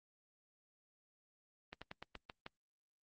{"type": "slowing click train", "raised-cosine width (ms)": 0.3, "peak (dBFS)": -30, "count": 7, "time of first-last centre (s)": [1.73, 2.464], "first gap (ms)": 86, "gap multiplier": 1.14, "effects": ["Opus 24 kbps"]}